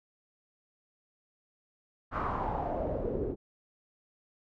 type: noise with low-pass filter sweep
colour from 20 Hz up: pink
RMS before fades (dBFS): -33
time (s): 2.11-3.36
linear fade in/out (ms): 50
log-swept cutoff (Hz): 1300 to 360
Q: 4.2
effects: none